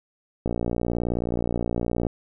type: click train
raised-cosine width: 2 ms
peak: -12 dBFS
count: 96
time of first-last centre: 0.46-2.067 s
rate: 59.1 Hz
effects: none